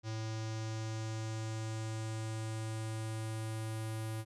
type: tone with low-pass filter sweep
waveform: square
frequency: 110.5 Hz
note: A2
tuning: 8 cents sharp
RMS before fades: -39 dBFS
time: 0.03-4.25 s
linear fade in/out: 50 ms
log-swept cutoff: 5800 to 11000 Hz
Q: 2.5
effects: none